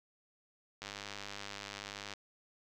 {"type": "click train", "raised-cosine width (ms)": 0.2, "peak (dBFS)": -25, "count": 134, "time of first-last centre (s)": [0.82, 2.137], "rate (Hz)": 101, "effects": []}